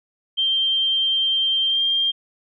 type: tone with pitch glide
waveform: sine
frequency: 3155 to 3194 Hz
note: G7 to G7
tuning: +10 to +32 cents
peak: -17 dBFS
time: 0.37-2.12 s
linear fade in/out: 20 ms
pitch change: +22 cents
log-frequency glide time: 1.67-1.81 s
effects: none